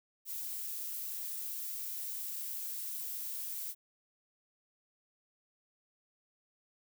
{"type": "noise", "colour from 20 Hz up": "violet", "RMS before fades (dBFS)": -40, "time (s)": [0.25, 3.75], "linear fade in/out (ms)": 50, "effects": []}